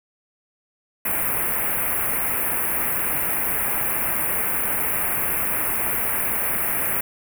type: band-stop noise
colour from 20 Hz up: white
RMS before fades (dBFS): -23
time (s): 1.05-7.01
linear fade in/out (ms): 5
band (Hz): 2500 to 10000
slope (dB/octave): 48
effects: none